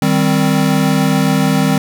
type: chord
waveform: square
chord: C minor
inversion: first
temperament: equal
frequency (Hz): 155.56 / 196 / 261.6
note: Eb3 / G3 / C4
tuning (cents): 0 / 0 / 0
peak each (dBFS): -16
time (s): 0.02-1.78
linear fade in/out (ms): 2
effects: none